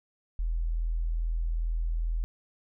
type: tone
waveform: sine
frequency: 41.2 Hz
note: E1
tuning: in tune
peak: -26 dBFS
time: 0.39-2.24 s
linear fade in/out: 0 ms
effects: none